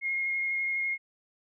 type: tone with vibrato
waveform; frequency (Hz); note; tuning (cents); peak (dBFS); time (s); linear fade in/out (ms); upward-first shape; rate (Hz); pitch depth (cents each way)
sine; 2147; C7; +44; -27; 0.01-0.98; 50; square; 12; 8
effects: none